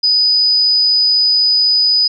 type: tone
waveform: sine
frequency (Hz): 4978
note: D#8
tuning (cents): 0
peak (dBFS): -9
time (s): 0.03-2.08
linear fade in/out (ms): 10
effects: none